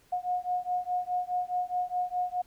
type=beating tone pair; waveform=sine; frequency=720 / 724.8 Hz; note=F#5 / F#5; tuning=-47 / -36 cents; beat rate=4.8 Hz; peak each=-31 dBFS; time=0.12-2.42 s; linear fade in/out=10 ms; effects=pink hiss -63 dBFS RMS until 2.46 s